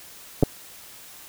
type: clicks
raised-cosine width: 2 ms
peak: -4 dBFS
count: 2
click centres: 0.427 / 0.434 s
effects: white hiss -45 dBFS RMS until 1.28 s